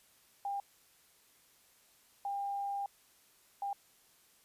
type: tone bursts at uneven times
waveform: sine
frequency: 800 Hz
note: G5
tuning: 35 cents sharp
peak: -34 dBFS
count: 3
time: 0.45-0.6 / 2.25-2.86 / 3.62-3.73 s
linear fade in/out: 2 ms
effects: white hiss -66 dBFS RMS until 4.44 s + resampled to 32000 Hz